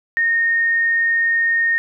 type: tone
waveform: sine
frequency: 1844 Hz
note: A#6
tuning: 19 cents flat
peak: -14 dBFS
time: 0.17-1.78 s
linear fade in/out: 0 ms
effects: none